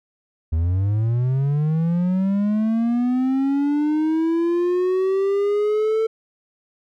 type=linear sweep; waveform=triangle; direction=up; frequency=77.5 to 447 Hz; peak=-15 dBFS; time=0.52-6.07 s; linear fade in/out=10 ms; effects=none